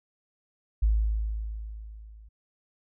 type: tone with level ramp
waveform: sine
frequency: 53.8 Hz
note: A1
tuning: 38 cents flat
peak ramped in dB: -18 to -47 dBFS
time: 0.82-2.29 s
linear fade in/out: 10 ms
effects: none